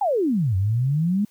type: exponential two-way sweep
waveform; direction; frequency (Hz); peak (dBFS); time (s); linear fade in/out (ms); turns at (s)
sine; down then up; 857 to 91.4 to 214.1; -18; 0.01-1.25; 5; 0.56
effects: white hiss -60 dBFS RMS until 1.3 s

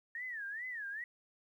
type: tone with vibrato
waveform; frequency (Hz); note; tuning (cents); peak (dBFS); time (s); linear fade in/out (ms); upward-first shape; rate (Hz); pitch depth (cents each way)
sine; 1800; A6; +39; -39; 0.15-1.04; 2; sine; 2.4; 210
effects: 12-bit

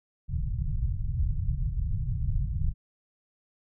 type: low-pass noise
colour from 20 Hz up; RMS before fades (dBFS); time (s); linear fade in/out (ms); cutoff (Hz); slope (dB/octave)
pink; -28; 0.28-2.74; 50; 150; 48
effects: none

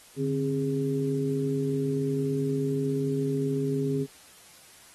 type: tone cluster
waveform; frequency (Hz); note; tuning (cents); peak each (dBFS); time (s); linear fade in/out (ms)
sine; 146.4 / 267.2 / 411.3; D3 / C4 / G#4; -5 / +36 / -17; -29; 0.16-4.07; 50
effects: white hiss -53 dBFS RMS until 4.94 s + AAC 32 kbps

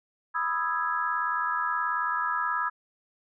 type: chord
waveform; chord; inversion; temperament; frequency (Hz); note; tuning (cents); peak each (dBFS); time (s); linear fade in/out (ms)
sine; E major seventh; second; equal with one note detuned; 987.8 / 1244.5 / 1323.1 / 1661.2; B5 / D#6 / E6 / G#6; 0 / 0 / +6 / 0; -31; 0.34-2.7; 20
effects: none

